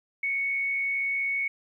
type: tone with frequency modulation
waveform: sine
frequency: 2217 Hz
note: C#7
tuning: in tune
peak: -25 dBFS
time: 0.23-1.48 s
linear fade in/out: 5 ms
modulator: 70.6 Hz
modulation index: 0.37
effects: 11-bit